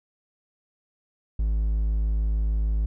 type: tone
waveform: triangle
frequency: 53.3 Hz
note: G#1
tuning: 46 cents sharp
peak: -19 dBFS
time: 1.39-2.86 s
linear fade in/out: 5 ms
effects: none